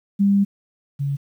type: tone pair in turn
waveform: sine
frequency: 199.5 / 140.42 Hz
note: G3 / C#3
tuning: +31 / +23 cents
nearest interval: tritone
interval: 608 cents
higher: first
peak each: -13 / -20 dBFS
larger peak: first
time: 0.19-0.45 / 0.99-1.17 s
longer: first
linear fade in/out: 20 ms
effects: 9-bit